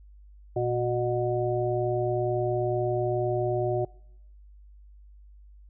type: harmonic tone with a mistuned harmonic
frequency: 122.2 Hz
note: B2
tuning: 18 cents flat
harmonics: 1 / 3 / 5 / 6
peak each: -30 / -27 / -30 / -33 dBFS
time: 0.56-3.85 s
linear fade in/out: 5 ms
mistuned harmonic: 1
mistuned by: -46 cents
effects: noise-tail reverb RT60 0.8 s tail -25 dB re dry + added 50 Hz sine -48 dBFS peak until 5.69 s